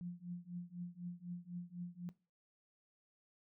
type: tone with tremolo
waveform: sine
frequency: 176.1 Hz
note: F3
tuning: 15 cents sharp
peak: -39 dBFS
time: 0.01-2.09 s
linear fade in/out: 0 ms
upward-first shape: triangle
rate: 4 Hz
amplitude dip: 100%
effects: noise-tail reverb RT60 0.3 s tail -19 dB re dry